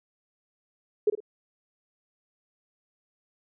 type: tone with echo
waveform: sine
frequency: 421.4 Hz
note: G#4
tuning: 25 cents sharp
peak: -17 dBFS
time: 1.07-1.1 s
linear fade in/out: 5 ms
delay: 52 ms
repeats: 2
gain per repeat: -10 dB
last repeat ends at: 1.204 s
effects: none